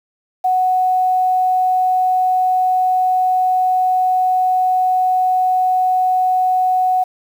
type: tone with quantisation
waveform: sine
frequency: 740 Hz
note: F#5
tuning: in tune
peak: -12 dBFS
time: 0.44-7.04 s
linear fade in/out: 10 ms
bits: 7
effects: none